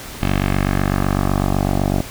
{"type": "tone with low-pass filter sweep", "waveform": "10% pulse", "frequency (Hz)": 47.97, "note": "G1", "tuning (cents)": -37, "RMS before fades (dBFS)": -18, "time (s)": [0.21, 2.02], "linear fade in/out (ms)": 10, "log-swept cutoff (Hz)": [3100, 610], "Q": 1.6, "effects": ["pink hiss -33 dBFS RMS until 2.1 s"]}